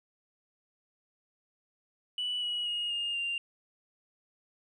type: tone with pitch steps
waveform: sine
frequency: 2960 / 2916 / 2872 / 2830 / 2787 Hz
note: F#7 / F#7 / F7 / F7 / F7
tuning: 0 / -26 / +48 / +22 / -4 cents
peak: -29 dBFS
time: 2.18-3.38 s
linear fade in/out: 2 ms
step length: 240 ms
effects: tanh soft clip ceiling -27 dBFS